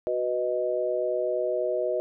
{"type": "chord", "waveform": "sine", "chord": "B major", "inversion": "second", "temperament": "equal", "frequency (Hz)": [370, 493.9, 622.3], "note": ["F#4", "B4", "D#5"], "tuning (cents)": [0, 0, 0], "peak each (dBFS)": [-30, -29, -27], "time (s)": [0.07, 2], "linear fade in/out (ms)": 0, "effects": []}